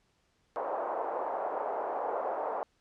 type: band-pass noise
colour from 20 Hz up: pink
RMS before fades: -34 dBFS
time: 0.56-2.63 s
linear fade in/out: 0 ms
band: 520 to 950 Hz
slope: 24 dB/octave
effects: pink hiss -72 dBFS RMS until 2.8 s + low-pass 7000 Hz 12 dB/octave